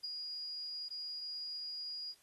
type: tone with ADSR envelope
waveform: sine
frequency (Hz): 4872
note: D#8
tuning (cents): -37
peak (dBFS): -36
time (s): 0.03-2.15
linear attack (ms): 16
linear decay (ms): 16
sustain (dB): -4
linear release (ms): 53
effects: white hiss -68 dBFS RMS until 2.22 s + AAC 32 kbps